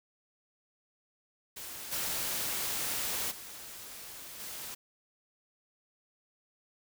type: noise with level steps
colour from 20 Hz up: white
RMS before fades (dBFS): -43 / -34 / -46 / -42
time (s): 1.56-4.75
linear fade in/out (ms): 10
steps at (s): 1.91 / 3.3 / 4.39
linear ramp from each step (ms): 20
effects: none